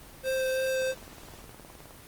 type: tone with vibrato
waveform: square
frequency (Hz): 523.3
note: C5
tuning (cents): 0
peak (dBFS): -27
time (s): 0.23-0.95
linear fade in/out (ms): 50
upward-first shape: sine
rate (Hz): 2.9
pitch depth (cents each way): 9
type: click train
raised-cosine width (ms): 1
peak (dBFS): -33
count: 22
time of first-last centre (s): 0.82-1.908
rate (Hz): 19.3
effects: pink hiss -49 dBFS RMS until 2.07 s + Opus 24 kbps